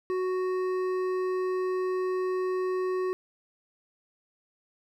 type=tone with hard clipping; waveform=triangle; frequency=370 Hz; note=F#4; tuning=in tune; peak=-28 dBFS; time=0.1-3.13 s; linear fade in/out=0 ms; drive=13 dB; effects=none